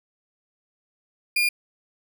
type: tone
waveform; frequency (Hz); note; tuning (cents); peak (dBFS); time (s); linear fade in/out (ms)
35% pulse; 2417; D7; +49; -17; 1.36-1.49; 5
effects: none